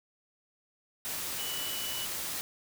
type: tone in noise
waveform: sine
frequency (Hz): 2960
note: F#7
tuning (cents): 0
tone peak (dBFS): -38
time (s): 1.39-2.05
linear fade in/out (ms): 0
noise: white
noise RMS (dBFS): -36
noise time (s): 1.05-2.41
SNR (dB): -5
effects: none